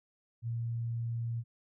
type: tone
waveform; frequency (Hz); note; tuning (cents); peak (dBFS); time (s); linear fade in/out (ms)
sine; 116.54; A#2; 0; -32; 0.42-1.44; 50
effects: none